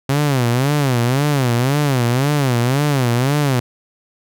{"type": "tone with vibrato", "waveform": "sawtooth", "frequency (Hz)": 132.5, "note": "C3", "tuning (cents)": 22, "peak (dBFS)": -10, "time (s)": [0.09, 3.6], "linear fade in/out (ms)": 5, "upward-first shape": "sine", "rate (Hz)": 1.9, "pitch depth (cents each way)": 200, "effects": []}